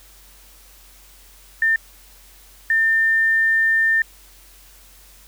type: tone bursts at uneven times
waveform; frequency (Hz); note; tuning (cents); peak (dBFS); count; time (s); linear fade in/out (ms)
sine; 1800; A6; +39; -14; 2; 1.62-1.76 / 2.7-4.02; 2
effects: added 46 Hz sine -49 dBFS peak until 5.27 s + white hiss -49 dBFS RMS until 5.27 s